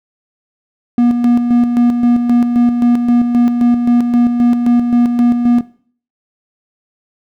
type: tone with tremolo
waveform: triangle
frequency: 240.3 Hz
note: B3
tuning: 47 cents flat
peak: -5 dBFS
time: 0.98-5.61 s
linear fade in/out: 2 ms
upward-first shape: square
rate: 3.8 Hz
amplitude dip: 50%
effects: noise-tail reverb RT60 0.5 s tail -17 dB re dry